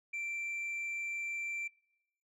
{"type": "tone with frequency modulation", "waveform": "sine", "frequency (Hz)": 2349, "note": "D7", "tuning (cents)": 0, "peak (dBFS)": -33, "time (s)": [0.13, 1.68], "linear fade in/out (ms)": 10, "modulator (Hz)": 26, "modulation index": 0.27, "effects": ["noise-tail reverb RT60 0.8 s tail -24 dB re dry", "tanh soft clip ceiling -35 dBFS"]}